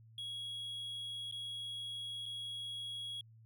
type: tone with dropouts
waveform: triangle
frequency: 3322 Hz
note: G#7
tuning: in tune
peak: -39 dBFS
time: 0.18-3.21 s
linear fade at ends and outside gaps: 2 ms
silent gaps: 1.313-1.323 / 2.257-2.261 s
effects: added 112 Hz sine -57 dBFS peak until 3.45 s